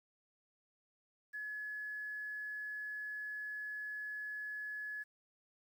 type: tone with quantisation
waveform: sine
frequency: 1700 Hz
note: G#6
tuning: 40 cents sharp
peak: -40 dBFS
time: 1.33-5.04 s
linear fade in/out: 20 ms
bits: 11
effects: none